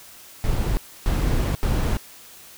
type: noise bursts at uneven times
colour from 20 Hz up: brown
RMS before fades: -21 dBFS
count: 3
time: 0.44-0.77 / 1.06-1.55 / 1.63-1.97 s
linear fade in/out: 0 ms
effects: white hiss -45 dBFS RMS until 2.57 s